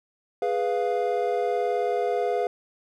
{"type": "chord", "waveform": "triangle", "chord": "F diminished", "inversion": "first", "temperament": "equal", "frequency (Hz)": [415.3, 493.9, 698.5], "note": ["Ab4", "Cb5", "F5"], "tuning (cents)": [0, 0, 0], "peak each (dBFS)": -25, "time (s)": [0.42, 2.47], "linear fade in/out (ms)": 2, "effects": []}